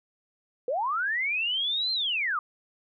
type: linear two-way sweep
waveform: sine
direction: up then down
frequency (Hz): 466.2 to 4186 to 1142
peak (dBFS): -25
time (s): 0.68-2.39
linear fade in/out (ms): 2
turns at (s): 1.92
effects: none